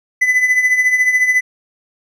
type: tone with tremolo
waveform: triangle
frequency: 2005 Hz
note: B6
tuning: 26 cents sharp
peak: -6 dBFS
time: 0.21-1.41 s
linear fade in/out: 10 ms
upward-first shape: triangle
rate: 14 Hz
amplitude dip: 70%
effects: none